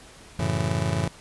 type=chord; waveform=40% pulse; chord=F# minor seventh; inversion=none; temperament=just; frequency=92.5 / 111 / 138.75 / 166.5 Hz; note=F#2 / A2 / C#3 / E3; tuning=0 / +16 / +2 / +18 cents; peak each=-28 dBFS; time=0.39-1.08 s; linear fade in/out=5 ms; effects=pink hiss -48 dBFS RMS until 1.2 s + resampled to 24000 Hz